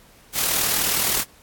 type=noise with amplitude modulation; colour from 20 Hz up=white; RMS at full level=-19 dBFS; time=0.33-1.25 s; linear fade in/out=50 ms; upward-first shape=sine; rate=39.4 Hz; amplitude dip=45%; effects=pink hiss -52 dBFS RMS until 1.42 s + AAC 64 kbps